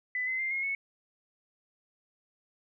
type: tone with pitch steps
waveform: sine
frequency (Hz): 2000 / 2049 / 2099 / 2151 / 2204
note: B6 / C7 / C7 / C7 / C#7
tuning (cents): +21 / -37 / +5 / +47 / -11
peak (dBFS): -29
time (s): 0.15-0.75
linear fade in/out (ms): 2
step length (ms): 120
effects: none